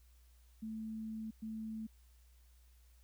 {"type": "tone bursts at uneven times", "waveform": "sine", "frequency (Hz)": 220, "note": "A3", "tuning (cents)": 0, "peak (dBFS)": -40, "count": 2, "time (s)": [[0.62, 1.31], [1.42, 1.87]], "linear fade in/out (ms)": 10, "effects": ["added 60 Hz sine -61 dBFS peak until 3.03 s", "white hiss -73 dBFS RMS until 3.03 s"]}